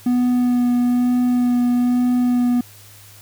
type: tone with vibrato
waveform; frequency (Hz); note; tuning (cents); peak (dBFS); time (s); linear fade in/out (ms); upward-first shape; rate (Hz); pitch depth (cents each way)
triangle; 245.7; B3; -9; -12; 0.06-2.61; 5; sine; 1.1; 12
effects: added 102 Hz sine -46 dBFS peak until 3.21 s + white hiss -45 dBFS RMS until 3.21 s